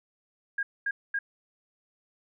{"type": "tone bursts", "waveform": "sine", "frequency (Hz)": 1625, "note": "G#6", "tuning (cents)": -38, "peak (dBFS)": -26, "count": 3, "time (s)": [0.58, 1.19], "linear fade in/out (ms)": 5, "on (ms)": 50, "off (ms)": 230, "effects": []}